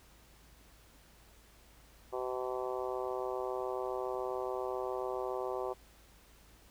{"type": "harmonic tone", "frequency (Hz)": 127.2, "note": "C3", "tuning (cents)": -48, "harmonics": [3, 4, 5, 6, 7, 8, 9], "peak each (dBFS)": [-38, -40, -42, -44, -45, -46, -47], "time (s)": [2.12, 5.74], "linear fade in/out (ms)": 20, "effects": ["added 54 Hz sine -62 dBFS peak until 6.7 s", "pink hiss -62 dBFS RMS until 6.7 s"]}